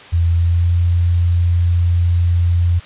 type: tone with pitch glide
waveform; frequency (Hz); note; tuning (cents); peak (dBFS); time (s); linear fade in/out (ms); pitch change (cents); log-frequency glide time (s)
sine; 84.6 to 86.78; E2 to F2; +45 to -10; -11; 0.12-2.8; 20; +45; 0.3-0.74
effects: white hiss -38 dBFS RMS until 2.85 s + resampled to 8000 Hz